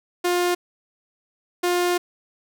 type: tone bursts at uneven times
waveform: sawtooth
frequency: 354.1 Hz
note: F4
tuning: 24 cents sharp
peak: -15 dBFS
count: 2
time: 0.24-0.55 / 1.63-1.98 s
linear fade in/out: 10 ms
effects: none